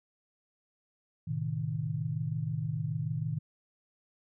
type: chord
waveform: sine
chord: A diminished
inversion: none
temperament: equal with one note detuned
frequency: 110 / 128.94 / 155.56 Hz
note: A2 / C3 / Eb3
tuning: 0 / -25 / 0 cents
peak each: -36 / -36 / -33 dBFS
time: 1.27-3.39 s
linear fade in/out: 10 ms
effects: none